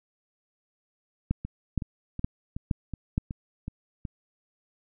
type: two click trains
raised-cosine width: 5 ms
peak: -12 / -21 dBFS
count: 5 / 8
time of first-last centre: 1.31-3.179 / 1.45-4.052 s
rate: 2.14 / 2.69 Hz
effects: none